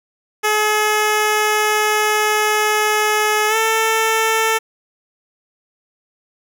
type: tone with pitch glide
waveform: 10% pulse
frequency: 425.5 to 445.1 Hz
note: G#4 to A4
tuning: +42 to +20 cents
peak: -6 dBFS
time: 0.43-4.59 s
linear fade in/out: 20 ms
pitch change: +78 cents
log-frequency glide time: 3.48-3.56 s
effects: none

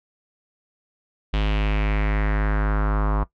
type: tone with low-pass filter sweep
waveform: square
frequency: 51.91 Hz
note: G#1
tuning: in tune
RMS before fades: -21 dBFS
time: 1.33-3.24 s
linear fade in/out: 10 ms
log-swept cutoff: 3200 to 1100 Hz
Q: 3.1
effects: noise-tail reverb RT60 0.1 s tail -17 dB re dry

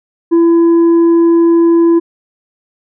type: tone with tanh clipping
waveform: triangle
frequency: 335.9 Hz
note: E4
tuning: 33 cents sharp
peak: -6 dBFS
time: 0.31-2 s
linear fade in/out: 20 ms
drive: 8 dB
effects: none

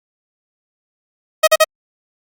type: tone bursts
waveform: sawtooth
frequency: 630 Hz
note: D#5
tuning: 21 cents sharp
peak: -3 dBFS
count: 3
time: 1.43-1.644 s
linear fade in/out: 10 ms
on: 44 ms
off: 41 ms
effects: Opus 48 kbps

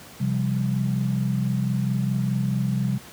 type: chord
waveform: sine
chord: C suspended fourth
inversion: none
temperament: equal with one note detuned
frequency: 130.81 / 171.52 / 196 Hz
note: C3 / F3 / G3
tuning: 0 / -31 / 0 cents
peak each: -23 / -29 / -25 dBFS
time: 0.2-2.98 s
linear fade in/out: 10 ms
effects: pink hiss -44 dBFS RMS until 3.12 s + high-pass 80 Hz 12 dB/octave

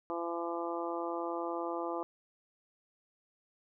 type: harmonic tone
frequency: 169.8 Hz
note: F3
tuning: 48 cents flat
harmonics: 2 / 3 / 4 / 5 / 6 / 7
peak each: -38 / -40 / -41 / -42 / -43 / -43 dBFS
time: 0.1-2.03 s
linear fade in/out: 0 ms
effects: none

